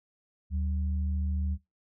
sine tone pair together, 75.01 / 188.8 Hz, D2 / F#3, +37 / +35 cents, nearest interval octave + major third, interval 1598 cents, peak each -27 / -38 dBFS, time 0.5-1.58 s, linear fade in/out 50 ms, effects noise-tail reverb RT60 0.2 s tail -21 dB re dry

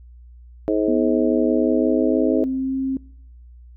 harmonic tone, 106.1 Hz, G#2, 38 cents sharp, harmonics 3 / 4 / 5 / 6, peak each -20 / -22 / -24 / -26 dBFS, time 0.68-2.44 s, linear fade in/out 0 ms
sine tone with pitch glide, 246.9 to 266.2 Hz, B3 to C4, 0 to +30 cents, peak -20 dBFS, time 0.88-2.97 s, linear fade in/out 2 ms, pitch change +130 cents, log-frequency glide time 1.44-2.76 s
effects noise-tail reverb RT60 0.8 s tail -25 dB re dry + added 60 Hz sine -41 dBFS peak until 3.76 s

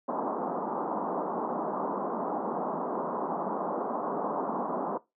white band-pass noise, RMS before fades -32 dBFS, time 0.08-4.98 s, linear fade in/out 10 ms, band 180 to 1100 Hz, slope 48 dB/octave, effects noise-tail reverb RT60 0.2 s tail -19 dB re dry

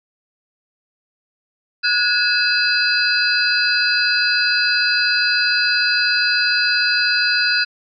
sine tone cluster, 1459 / 1671 / 2601 / 4112 / 4788 Hz, F#6 / G#6 / E7 / C8 / D8, -25 / +10 / -24 / -31 / +33 cents, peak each -18 / -25 / -22 / -22 / -19 dBFS, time 1.83-7.65 s, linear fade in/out 20 ms, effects MP3 96 kbps

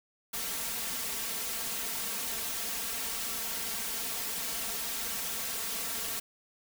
white noise with comb filter, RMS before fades -35 dBFS, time 0.33-6.2 s, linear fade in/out 10 ms, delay 4.4 ms, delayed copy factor +1, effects none

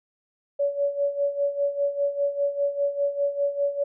sine tone with tremolo, 567 Hz, C#5, 39 cents sharp, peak -19 dBFS, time 0.59-3.84 s, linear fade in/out 10 ms, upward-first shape sine, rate 5 Hz, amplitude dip 75%, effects none

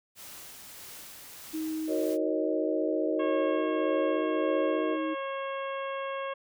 white noise with tremolo, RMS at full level -45 dBFS, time 0.15-2.18 s, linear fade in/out 50 ms, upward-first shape sine, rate 1.6 Hz, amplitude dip 25%
sine tone, 315.1 Hz, D#4, 22 cents sharp, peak -30 dBFS, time 1.53-5.15 s, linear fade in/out 20 ms
sine chord, D# minor seventh, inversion first, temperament equal with one note detuned, 370 / 466.2 / 546.7 / 622.3 Hz, F#4 / A#4 / C#5 / D#5, 0 / 0 / -24 / 0 cents, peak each -33 dBFS, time 1.87-4.98 s, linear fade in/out 50 ms
harmonic tone, 545 Hz, C#5, 29 cents flat, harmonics 1 / 2 / 3 / 4 / 5 / 6, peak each -34 / -36 / -43 / -46 / -46 / -49 dBFS, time 3.19-6.34 s, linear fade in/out 10 ms
effects none

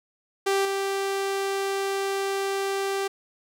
sawtooth tone with level steps, 392 Hz, G4, in tune, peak -17 / -21 dBFS, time 0.46-3.08 s, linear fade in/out 10 ms, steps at 0.65 s, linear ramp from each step 2 ms, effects low-pass 12000 Hz 12 dB/octave + 9-bit

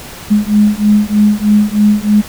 sine beating tone pair, 207.7 / 210.9 Hz, G#3 / G#3, 0 / +27 cents, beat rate 3.2 Hz, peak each -10 dBFS, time 0.3-2.22 s, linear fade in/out 20 ms, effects pink hiss -30 dBFS RMS until 2.28 s

